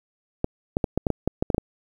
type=clicks; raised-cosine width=2 ms; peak=-8 dBFS; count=11; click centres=0.444 / 0.769 / 0.842 / 0.976 / 1.068 / 1.103 / 1.276 / 1.425 / 1.502 / 1.546 / 1.581 s; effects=8-bit